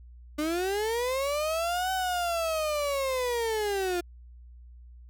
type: linear two-way sweep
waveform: 35% pulse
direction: up then down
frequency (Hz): 293.7 to 760 to 344.8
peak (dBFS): -25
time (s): 0.38-4.01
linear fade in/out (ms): 10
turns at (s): 1.92
effects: added 60 Hz sine -46 dBFS peak until 5.09 s